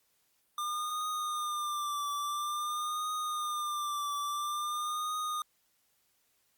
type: tone with vibrato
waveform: square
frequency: 1200 Hz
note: D6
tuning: 37 cents sharp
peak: -33 dBFS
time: 0.58-5.42 s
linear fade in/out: 2 ms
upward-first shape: triangle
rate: 0.49 Hz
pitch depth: 62 cents each way
effects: white hiss -73 dBFS RMS until 6.57 s + Opus 48 kbps